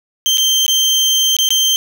30% pulse tone with dropouts, 3139 Hz, G7, 2 cents sharp, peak -8 dBFS, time 0.26-1.76 s, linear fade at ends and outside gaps 0 ms, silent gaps 0.373-0.381 / 0.664-0.68 / 1.366-1.387 / 1.49-1.505 s, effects none

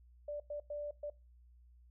sine tone bursts at uneven times, 587.3 Hz, D5, in tune, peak -38 dBFS, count 4, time 0.28-0.4 / 0.5-0.6 / 0.7-0.91 / 1.03-1.1 s, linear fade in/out 5 ms, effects noise-tail reverb RT60 0.3 s tail -23 dB re dry + added 60 Hz sine -59 dBFS peak until 1.9 s

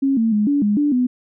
sine tone with pitch steps, 272.7 / 225.6 / 209.7 / 286.1 / 207 / 292.5 / 249.6 Hz, C#4 / A3 / G#3 / D4 / G#3 / D4 / B3, -28 / +44 / +17 / -45 / -5 / -7 / +19 cents, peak -14 dBFS, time 0.02-1.07 s, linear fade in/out 10 ms, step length 150 ms, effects none

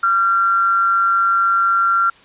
sine tone with amplitude modulation, 1374 Hz, F6, 29 cents flat, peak -10 dBFS, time 0.03-2.1 s, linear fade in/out 5 ms, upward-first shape sine, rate 192 Hz, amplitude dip 50%, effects white hiss -47 dBFS RMS until 2.24 s + resampled to 8000 Hz

